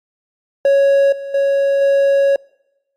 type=tone with level steps; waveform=triangle; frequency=554.4 Hz; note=C#5; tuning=in tune; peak=-7 / -22 / -10 / -8 dBFS; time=0.65-2.36 s; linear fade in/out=2 ms; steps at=1.12 / 1.34 / 1.81 s; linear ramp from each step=5 ms; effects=noise-tail reverb RT60 1.0 s tail -26 dB re dry + Opus 48 kbps